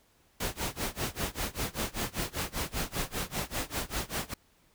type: noise with tremolo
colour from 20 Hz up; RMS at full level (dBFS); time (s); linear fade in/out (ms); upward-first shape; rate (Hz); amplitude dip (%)
pink; -31; 0.4-4.34; 5; sine; 5.1; 95
effects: pink hiss -66 dBFS RMS until 4.74 s